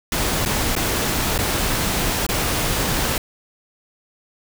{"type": "noise with dropouts", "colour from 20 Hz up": "pink", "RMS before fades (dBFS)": -21, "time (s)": [0.12, 3.18], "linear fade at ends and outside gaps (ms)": 2, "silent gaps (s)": [[0.452, 0.459], [0.753, 0.763], [1.379, 1.388], [2.266, 2.289]], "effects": []}